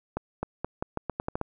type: accelerating click train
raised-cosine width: 1 ms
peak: -15 dBFS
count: 10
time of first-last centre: 0.17-1.414 s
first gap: 260 ms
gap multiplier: 0.83
effects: none